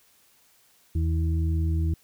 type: harmonic tone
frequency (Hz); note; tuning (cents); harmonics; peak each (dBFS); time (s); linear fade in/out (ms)
81.2; E2; -26; 1 / 2 / 4; -22 / -32 / -35; 0.95-1.94; 5
effects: white hiss -61 dBFS RMS until 2.03 s